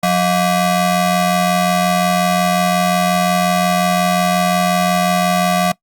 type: ring-modulated tone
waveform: 30% pulse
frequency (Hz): 446.4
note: A4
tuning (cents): +25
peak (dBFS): -7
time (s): 0.03-5.72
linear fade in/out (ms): 5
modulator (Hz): 266
effects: noise-tail reverb RT60 0.1 s tail -22 dB re dry + Opus 48 kbps